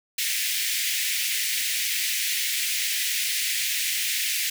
pink high-pass noise, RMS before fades -26 dBFS, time 0.18-4.5 s, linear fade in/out 5 ms, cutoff 1900 Hz, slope 48 dB/octave, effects none

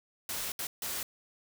white noise bursts at uneven times, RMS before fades -36 dBFS, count 3, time 0.29-0.52 / 0.59-0.67 / 0.82-1.03 s, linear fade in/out 2 ms, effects none

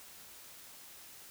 silence, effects white hiss -53 dBFS RMS until 1.3 s

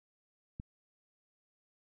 click, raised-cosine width 5 ms, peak -29 dBFS, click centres 0.599 s, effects none

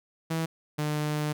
sawtooth tone pair in turn, 162.6 / 150.4 Hz, E3 / D3, -23 / +42 cents, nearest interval minor second, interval 135 cents, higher first, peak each -23 dBFS, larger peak neither, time 0.3-0.46 / 0.78-1.33 s, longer second, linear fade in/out 10 ms, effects none

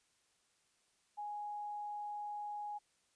sine tone, 830.6 Hz, G#5, in tune, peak -40 dBFS, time 1.17-2.79 s, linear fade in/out 20 ms, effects white hiss -75 dBFS RMS until 3.15 s + resampled to 22050 Hz

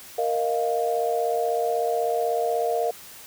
sine chord, Bb suspended fourth, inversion none, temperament equal, 466.2 / 622.3 / 698.5 Hz, Bb4 / Eb5 / F5, 0 / 0 / 0 cents, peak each -25 / -28 / -25 dBFS, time 0.18-2.91 s, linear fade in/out 5 ms, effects white hiss -44 dBFS RMS until 3.26 s

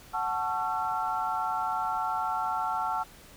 sine chord, F# minor seventh, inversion none, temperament equal with one note detuned, 740 / 880 / 1108.7 / 1353.2 Hz, F#5 / A5 / C#6 / E6, 0 / 0 / 0 / +45 cents, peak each -33 / -31 / -37 / -32 dBFS, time 0.13-3.04 s, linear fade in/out 20 ms, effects pink hiss -52 dBFS RMS until 3.36 s

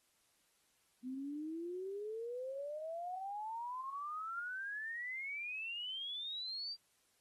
sine exponential sweep, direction up, 248.8 to 4753 Hz, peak -40 dBFS, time 1.02-6.77 s, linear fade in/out 50 ms, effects white hiss -75 dBFS RMS until 7.2 s + AAC 32 kbps

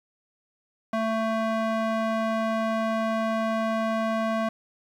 square tone with band-pass filter, 222.5 Hz, A3, 20 cents sharp, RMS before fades -26 dBFS, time 0.93-4.49 s, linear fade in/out 5 ms, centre 830 Hz, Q 0.95, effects 10-bit

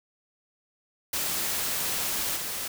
white noise with level steps, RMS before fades -29 / -33 dBFS, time 1.13-2.68 s, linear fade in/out 5 ms, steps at 2.36 s, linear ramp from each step 10 ms, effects none

